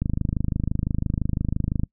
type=click train; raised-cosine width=5 ms; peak=-11 dBFS; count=48; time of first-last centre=0.02-1.835 s; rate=25.9 Hz; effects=noise-tail reverb RT60 0.1 s tail -24 dB re dry